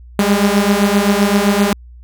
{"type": "beating tone pair", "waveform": "sawtooth", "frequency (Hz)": [198.8, 206.5], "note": ["G3", "G#3"], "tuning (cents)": [25, -10], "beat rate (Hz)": 7.7, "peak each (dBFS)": -10, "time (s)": [0.19, 1.73], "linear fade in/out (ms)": 2, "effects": ["added 60 Hz sine -35 dBFS peak until 2.03 s"]}